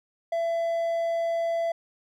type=tone; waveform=triangle; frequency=670 Hz; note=E5; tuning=28 cents sharp; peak=-22 dBFS; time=0.32-1.72 s; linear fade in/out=5 ms; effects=none